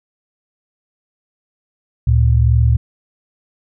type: tone pair together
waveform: sine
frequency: 72.19 / 114.6 Hz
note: D2 / A#2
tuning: -29 / -29 cents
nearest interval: minor sixth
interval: 800 cents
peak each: -12 dBFS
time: 2.07-2.77 s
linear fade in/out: 5 ms
effects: none